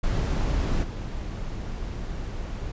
brown noise with level steps, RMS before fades -24 / -32 dBFS, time 0.03-2.72 s, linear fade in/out 10 ms, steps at 0.82 s, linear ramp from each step 20 ms, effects resampled to 16000 Hz

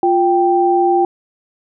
sine tone pair together, 351 / 784 Hz, F4 / G5, +9 / 0 cents, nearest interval octave + major second, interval 1391 cents, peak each -13 dBFS, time 0.03-1.05 s, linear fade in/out 2 ms, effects none

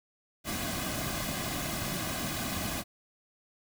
pink noise with comb filter, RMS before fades -34 dBFS, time 0.44-2.84 s, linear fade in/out 50 ms, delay 2.2 ms, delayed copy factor -0.65, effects none

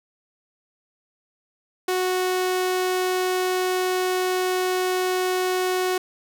sawtooth tone, 368.3 Hz, F#4, 8 cents flat, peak -17 dBFS, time 1.88-5.98 s, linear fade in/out 5 ms, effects none

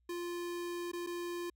square tone with dropouts, 348.4 Hz, F4, 4 cents flat, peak -38 dBFS, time 0.09-1.5 s, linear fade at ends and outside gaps 5 ms, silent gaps 0.917-0.932 / 1.065-1.07 s, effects added 60 Hz sine -70 dBFS peak until 1.55 s

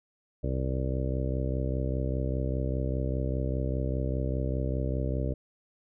harmonic tone, 65 Hz, C2, 11 cents flat, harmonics 1 / 2 / 3 / 4 / 5 / 6 / 7 / 8 / 9, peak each -30 / -32 / -40 / -38 / -39 / -43 / -39 / -43 / -39 dBFS, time 0.43-5.34 s, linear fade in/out 10 ms, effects none

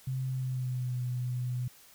sine tone with pitch glide, 130.81 to 124.54 Hz, C3 to B2, 0 to +15 cents, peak -30 dBFS, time 0.07-1.68 s, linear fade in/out 5 ms, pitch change -85 cents, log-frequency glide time 0.27-0.97 s, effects white hiss -57 dBFS RMS until 1.94 s

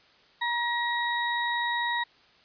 harmonic tone, 951 Hz, A#5, 34 cents sharp, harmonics 1 / 2 / 4, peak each -29 / -29 / -34 dBFS, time 0.41-2.04 s, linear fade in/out 10 ms, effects white hiss -59 dBFS RMS until 2.44 s + resampled to 11025 Hz

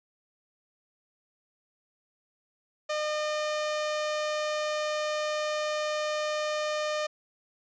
sawtooth tone, 607 Hz, D#5, 43 cents flat, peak -24 dBFS, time 2.89-7.07 s, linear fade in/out 10 ms, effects resampled to 16000 Hz

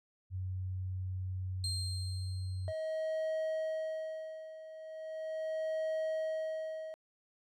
sine tone, 93 Hz, F#2, 9 cents sharp, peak -35 dBFS, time 0.3-2.73 s, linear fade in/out 50 ms
35% pulse tone with exponential decay, 4186 Hz, C8, in tune, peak -33 dBFS, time 1.64-3.3 s, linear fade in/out 1 ms, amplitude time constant 360 ms
triangle tone with tremolo, 634 Hz, D#5, 32 cents sharp, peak -30 dBFS, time 2.68-6.94 s, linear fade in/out 0 ms, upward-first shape sine, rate 0.38 Hz, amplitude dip 80%
effects resampled to 32000 Hz

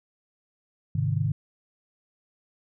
sine chord, Ab major, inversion none, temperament equal with one note detuned, 103.83 / 130.81 / 153.33 Hz, Ab2 / C3 / Eb3, 0 / 0 / -25 cents, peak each -27 dBFS, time 0.95-1.32 s, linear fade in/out 5 ms, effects none

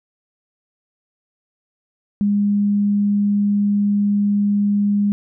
sine tone, 204 Hz, G#3, 31 cents flat, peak -14 dBFS, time 2.21-5.12 s, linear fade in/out 0 ms, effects none

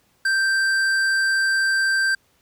triangle tone with hard clipping, 1568 Hz, G6, in tune, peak -19 dBFS, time 0.25-2.15 s, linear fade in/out 5 ms, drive 14 dB, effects pink hiss -62 dBFS RMS until 2.41 s + high-pass 60 Hz 12 dB/octave

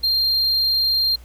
triangle tone, 4190 Hz, C8, 2 cents sharp, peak -15 dBFS, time 0.03-1.16 s, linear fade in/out 10 ms, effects added 60 Hz sine -40 dBFS peak until 1.24 s + pink hiss -52 dBFS RMS until 1.24 s

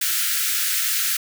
white high-pass noise, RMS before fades -22 dBFS, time 0.01-1.17 s, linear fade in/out 5 ms, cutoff 1300 Hz, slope 96 dB/octave, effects none

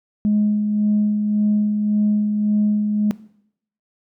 sine tone with tremolo, 209.7 Hz, G#3, 17 cents sharp, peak -12 dBFS, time 0.25-3.11 s, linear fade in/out 0 ms, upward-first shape sine, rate 1.8 Hz, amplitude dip 40%, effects noise-tail reverb RT60 0.7 s tail -19 dB re dry + tanh soft clip ceiling -10 dBFS

